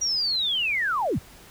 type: linear sweep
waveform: sine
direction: down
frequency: 5790 to 55 Hz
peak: -22 dBFS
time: 0.01-1.19 s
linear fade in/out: 10 ms
effects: pink hiss -49 dBFS RMS until 1.5 s